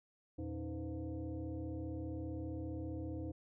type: tone with frequency modulation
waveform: sine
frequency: 116.54 Hz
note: A#2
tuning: in tune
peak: -39 dBFS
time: 0.38-3.32 s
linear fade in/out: 10 ms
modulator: 198 Hz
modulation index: 1.7
effects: none